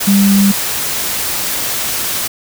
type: tone in noise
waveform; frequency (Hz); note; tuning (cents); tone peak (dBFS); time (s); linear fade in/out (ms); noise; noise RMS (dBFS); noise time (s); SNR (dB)
sine; 198.7; G3; +24; -7; 0.07-0.52; 10; white; -18; 0-2.28; +8
effects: none